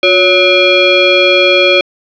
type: tone with frequency modulation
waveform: sine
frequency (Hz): 1480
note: F#6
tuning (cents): 0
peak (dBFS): -5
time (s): 0.03-1.81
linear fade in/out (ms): 2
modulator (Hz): 920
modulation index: 2.2
effects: resampled to 11025 Hz + 7-bit